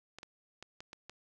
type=clicks; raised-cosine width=0.2 ms; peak=-29 dBFS; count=6; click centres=0.186 / 0.231 / 0.626 / 0.805 / 0.931 / 1.096 s; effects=none